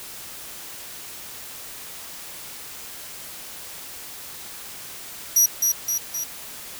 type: tone with echo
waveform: sawtooth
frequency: 5800 Hz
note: F#8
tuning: 35 cents flat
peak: -11 dBFS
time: 5.36-5.46 s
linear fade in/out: 5 ms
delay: 260 ms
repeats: 3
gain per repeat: -4 dB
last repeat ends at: 6.24 s
effects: white hiss -38 dBFS RMS until 6.79 s